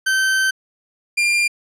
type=tone pair in turn; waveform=40% pulse; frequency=1546 / 2396 Hz; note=G6 / D7; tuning=-24 / +34 cents; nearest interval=minor sixth; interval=758 cents; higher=second; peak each=-14 dBFS; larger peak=neither; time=0.06-0.51 / 1.17-1.48 s; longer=first; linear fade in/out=10 ms; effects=low-pass 11000 Hz 12 dB/octave